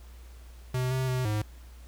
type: tone with pitch steps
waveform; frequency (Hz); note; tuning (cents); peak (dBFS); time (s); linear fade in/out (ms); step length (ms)
square; 127.3 / 130.3 / 127.7 / 106.1; C3 / C3 / C3 / G#2; -47 / -7 / -42 / +38; -27; 0.74-1.42; 5; 170
effects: added 60 Hz sine -45 dBFS peak until 1.87 s + pink hiss -58 dBFS RMS until 1.87 s